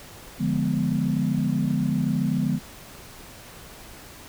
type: chord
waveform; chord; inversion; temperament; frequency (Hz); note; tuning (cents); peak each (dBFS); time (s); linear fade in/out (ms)
sine; D diminished seventh; none; equal; 146.83 / 174.61 / 207.7 / 246.9; D3 / F3 / Ab3 / Cb4; 0 / 0 / 0 / 0; -26; 0.38-2.6; 50
effects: tanh soft clip ceiling -11 dBFS + pink hiss -44 dBFS RMS until 4.28 s